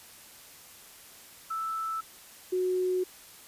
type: tone pair in turn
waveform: sine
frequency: 1318.5 / 367.4 Hz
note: E6 / F#4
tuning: 0 / -12 cents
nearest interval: octave + minor seventh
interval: 2212 cents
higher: first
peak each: -30 / -25 dBFS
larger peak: second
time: 1.5-2.01 / 2.52-3.04 s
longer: second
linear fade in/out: 10 ms
effects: white hiss -51 dBFS RMS until 3.47 s + resampled to 32000 Hz